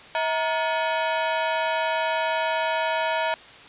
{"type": "ring-modulated tone", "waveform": "sawtooth", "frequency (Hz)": 790, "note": "G5", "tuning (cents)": 13, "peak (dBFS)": -15, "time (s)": [0.15, 3.34], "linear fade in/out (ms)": 0, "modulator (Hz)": 147, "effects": ["white hiss -45 dBFS RMS until 3.68 s", "resampled to 8000 Hz"]}